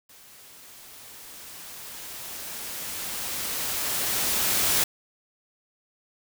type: noise with level ramp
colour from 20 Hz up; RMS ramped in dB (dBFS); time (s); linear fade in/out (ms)
white; -51 to -22; 0.09-4.84; 5
effects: none